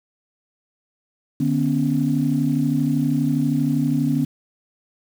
sine tone cluster, 150.6 / 244.5 / 277 Hz, D3 / B3 / C#4, +44 / -17 / -1 cents, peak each -21 dBFS, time 1.4-4.25 s, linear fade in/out 5 ms, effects tanh soft clip ceiling -8 dBFS + 7-bit

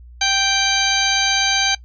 harmonic tone, 784 Hz, G5, in tune, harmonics 1 / 2 / 3 / 4 / 5 / 6 / 8, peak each -23 / -23 / -23 / -23 / -23 / -23 / -23 dBFS, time 0.21-1.75 s, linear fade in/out 5 ms, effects noise-tail reverb RT60 0.1 s tail -20 dB re dry + added 60 Hz sine -38 dBFS peak until 1.84 s

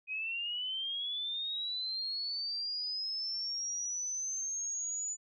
sine linear sweep, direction up, 2500 to 6990 Hz, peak -34 dBFS, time 0.07-5.17 s, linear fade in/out 50 ms, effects none

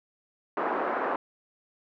white band-pass noise, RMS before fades -29 dBFS, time 0.57-1.16 s, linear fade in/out 2 ms, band 280 to 1300 Hz, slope 24 dB/octave, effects none

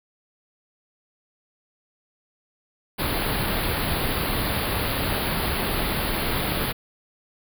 pink band-stop noise, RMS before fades -25 dBFS, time 2.98-6.73 s, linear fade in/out 20 ms, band 4700 to 10000 Hz, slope 96 dB/octave, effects none

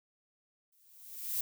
violet noise with exponential growth, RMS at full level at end -31 dBFS, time 0.72-1.41 s, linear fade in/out 5 ms, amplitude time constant 150 ms, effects none

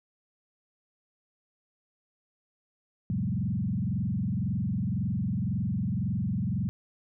sine tone with frequency modulation, 153.9 Hz, D#3, 19 cents flat, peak -26 dBFS, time 3.1-6.69 s, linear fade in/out 0 ms, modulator 21.9 Hz, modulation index 2.7, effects none

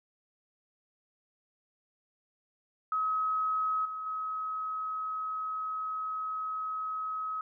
sine tone with level steps, 1276 Hz, D#6, 43 cents sharp, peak -27 / -35 / -32 dBFS, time 2.92-7.41 s, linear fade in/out 2 ms, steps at 3.85 / 4.06 s, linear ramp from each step 5 ms, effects none

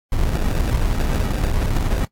brown noise with sample-and-hold, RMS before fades -19 dBFS, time 0.12-2.05 s, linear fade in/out 5 ms, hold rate 1050 Hz, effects noise-tail reverb RT60 0.1 s tail -19 dB re dry + AAC 48 kbps

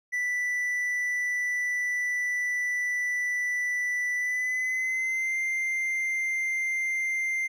triangle tone with pitch glide, 1975.5 to 2093 Hz, B6 to C7, 0 to 0 cents, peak -24 dBFS, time 0.12-7.48 s, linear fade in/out 20 ms, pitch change +100 cents, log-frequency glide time 4.15-5.38 s, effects none

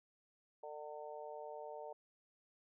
harmonic tone, 150 Hz, D3, 37 cents sharp, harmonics 3 / 4 / 5 / 6, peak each -51 / -49 / -53 / -53 dBFS, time 0.63-1.93 s, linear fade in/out 5 ms, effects none

